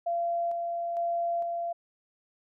sine tone with tremolo, 685 Hz, F5, 34 cents flat, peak -26 dBFS, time 0.06-1.73 s, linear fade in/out 10 ms, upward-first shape square, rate 1.1 Hz, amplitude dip 30%, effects none

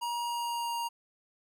square tone with pitch glide, 950 to 938.5 Hz, A#5 to A#5, +33 to +11 cents, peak -32 dBFS, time 0.01-0.89 s, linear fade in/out 20 ms, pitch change -22 cents, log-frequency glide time 0.23-0.76 s, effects none

